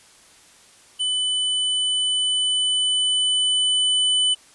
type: tone with level ramp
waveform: square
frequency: 3000 Hz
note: F#7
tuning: 23 cents sharp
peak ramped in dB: -21 to -17 dBFS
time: 0.99-4.35 s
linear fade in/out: 20 ms
effects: white hiss -51 dBFS RMS until 4.54 s + resampled to 24000 Hz